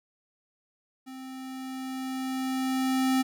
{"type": "tone with level ramp", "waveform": "square", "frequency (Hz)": 261.6, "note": "C4", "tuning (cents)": 0, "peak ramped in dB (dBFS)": [-41, -22], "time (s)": [1.06, 3.23], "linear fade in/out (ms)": 20, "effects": []}